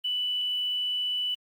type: tone with quantisation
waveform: sine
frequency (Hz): 2975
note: F#7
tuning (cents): +9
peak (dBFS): -26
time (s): 0.04-1.35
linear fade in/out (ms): 10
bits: 9
effects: Opus 32 kbps